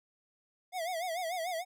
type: tone with vibrato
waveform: square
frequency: 693 Hz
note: F5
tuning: 14 cents flat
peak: -34 dBFS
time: 0.72-1.65 s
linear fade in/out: 50 ms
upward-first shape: sine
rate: 6.8 Hz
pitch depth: 130 cents each way
effects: none